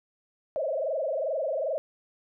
sine tone with frequency modulation, 587.3 Hz, D5, in tune, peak -26 dBFS, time 0.56-1.78 s, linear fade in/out 0 ms, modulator 22.5 Hz, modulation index 3.1, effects none

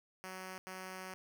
5% pulse tone bursts at uneven times, 186.8 Hz, F#3, 17 cents sharp, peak -33 dBFS, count 2, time 0.24-0.58 / 0.67-1.14 s, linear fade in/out 0 ms, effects none

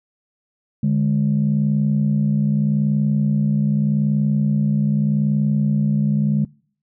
sine tone pair together, 146.87 / 207.7 Hz, D3 / G#3, 0 / 0 cents, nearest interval tritone, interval 600 cents, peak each -17 dBFS, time 0.83-6.45 s, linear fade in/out 5 ms, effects noise-tail reverb RT60 0.5 s tail -25 dB re dry + tanh soft clip ceiling -9 dBFS

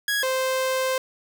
sawtooth tone pair in turn, 1661 / 521.5 Hz, G#6 / C5, 0 / -6 cents, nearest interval octave + minor sixth, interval 2006 cents, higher first, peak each -18 dBFS, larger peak neither, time 0.08-0.23 / 0.23-0.98 s, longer second, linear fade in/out 2 ms, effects none

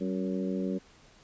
harmonic tone with a mistuned harmonic, 92.9 Hz, F#2, 7 cents sharp, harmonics 2 / 3 / 4 / 5 / 6, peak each -31 / -35 / -37 / -39 / -41 dBFS, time 0-0.79 s, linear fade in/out 20 ms, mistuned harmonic 2, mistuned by +54 cents, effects pink hiss -58 dBFS RMS until 1.23 s + resampled to 16000 Hz

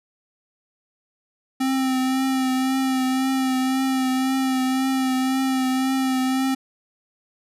square tone with vibrato, 261.9 Hz, C4, 2 cents sharp, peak -20 dBFS, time 1.6-6.55 s, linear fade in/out 10 ms, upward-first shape triangle, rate 1.9 Hz, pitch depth 27 cents each way, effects resampled to 32000 Hz

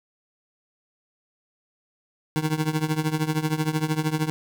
25% pulse tone with tremolo, 155.56 Hz, D#3, in tune, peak -15 dBFS, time 2.36-4.3 s, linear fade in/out 0 ms, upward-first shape triangle, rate 13 Hz, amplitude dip 90%, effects none

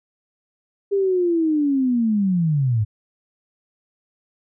sine linear sweep, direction down, 404 to 101.2 Hz, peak -16 dBFS, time 0.91-2.85 s, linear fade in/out 20 ms, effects none

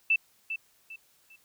sine tone with echo, 2653 Hz, E7, 10 cents sharp, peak -20 dBFS, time 0.1-0.16 s, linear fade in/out 5 ms, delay 400 ms, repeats 3, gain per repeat -10 dB, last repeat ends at 1.36 s, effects white hiss -65 dBFS RMS until 1.44 s

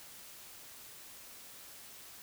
silence, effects white hiss -52 dBFS RMS until 2.22 s

